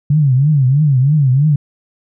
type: tone with vibrato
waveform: sine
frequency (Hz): 139.9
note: C#3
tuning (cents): +16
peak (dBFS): -8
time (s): 0.1-1.56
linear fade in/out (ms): 5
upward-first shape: triangle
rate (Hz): 3.1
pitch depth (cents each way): 210
effects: none